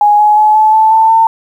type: tone with pitch steps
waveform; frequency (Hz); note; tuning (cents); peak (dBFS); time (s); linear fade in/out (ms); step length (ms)
sine; 830.6 / 841.7 / 853 / 864.4 / 875.9 / 887.6 / 899.5; G#5 / G#5 / G#5 / A5 / A5 / A5 / A5; 0 / +23 / +46 / -31 / -8 / +15 / +38; -4; 0.01-1.27; 2; 180
effects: 7-bit